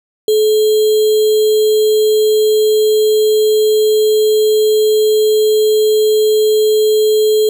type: tone with sample-and-hold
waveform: sine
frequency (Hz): 430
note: A4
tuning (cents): -40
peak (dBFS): -8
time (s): 0.28-7.49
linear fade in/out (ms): 2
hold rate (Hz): 3675
effects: none